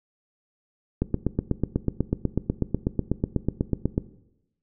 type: click train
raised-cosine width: 3 ms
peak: -9 dBFS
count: 25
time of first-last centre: 1.02-3.979 s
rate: 8.11 Hz
effects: noise-tail reverb RT60 0.9 s tail -17 dB re dry